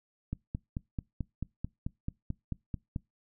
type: click train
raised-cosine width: 5 ms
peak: -21 dBFS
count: 13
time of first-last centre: 0.33-2.962 s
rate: 4.56 Hz
effects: noise-tail reverb RT60 0.2 s tail -24 dB re dry